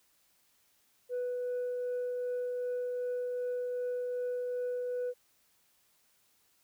sine tone with tremolo, 494.2 Hz, B4, 1 cent sharp, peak -29 dBFS, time 1.09-5.14 s, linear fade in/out 50 ms, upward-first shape triangle, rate 2.6 Hz, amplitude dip 25%, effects tanh soft clip ceiling -30 dBFS + white hiss -70 dBFS RMS until 6.63 s

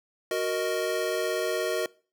square chord, D# minor, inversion first, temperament equal, 370 / 466.2 / 622.3 Hz, F#4 / A#4 / D#5, 0 / 0 / 0 cents, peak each -31 / -31 / -31 dBFS, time 0.31-1.86 s, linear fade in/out 2 ms, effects noise-tail reverb RT60 0.4 s tail -23 dB re dry

